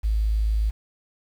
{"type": "tone with quantisation", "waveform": "sine", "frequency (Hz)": 53.6, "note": "A1", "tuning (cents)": -45, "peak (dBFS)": -19, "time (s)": [0.03, 0.71], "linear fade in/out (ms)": 20, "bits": 8, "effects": []}